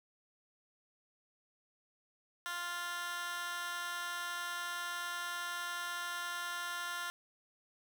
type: tone with high-pass filter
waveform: 15% pulse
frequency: 349.2 Hz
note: F4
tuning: in tune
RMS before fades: -40 dBFS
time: 2.46-7.1 s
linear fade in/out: 0 ms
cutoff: 1500 Hz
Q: 1.6
effects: none